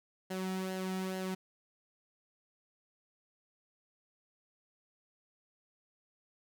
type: tone with flanger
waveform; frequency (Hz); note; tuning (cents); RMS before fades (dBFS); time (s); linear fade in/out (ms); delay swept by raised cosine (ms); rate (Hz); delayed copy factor
sawtooth; 187.6; F#3; +24; -37; 0.3-1.35; 10; 0.83 to 1.93; 2.3; -0.55
effects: none